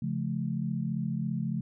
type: chord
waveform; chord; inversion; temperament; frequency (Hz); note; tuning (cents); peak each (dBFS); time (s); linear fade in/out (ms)
sine; Db augmented; none; just; 138.59 / 173.24 / 216.5; Db3 / F3 / A3; 0 / -14 / -28; -33; 0.02-1.61; 5
effects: none